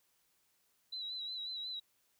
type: tone with vibrato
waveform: sine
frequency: 3951 Hz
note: B7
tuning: in tune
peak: -39 dBFS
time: 0.92-1.8 s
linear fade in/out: 10 ms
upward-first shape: sine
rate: 5.5 Hz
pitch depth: 49 cents each way
effects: white hiss -75 dBFS RMS until 2.19 s